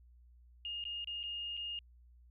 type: tone with dropouts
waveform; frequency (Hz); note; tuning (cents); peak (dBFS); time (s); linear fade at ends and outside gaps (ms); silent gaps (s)
sine; 2839; F7; +28; -38; 0.65-1.79; 1; 0.84-0.852 / 1.044-1.073 / 1.231-1.237 / 1.569-1.574
effects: added 60 Hz sine -58 dBFS peak until 2.3 s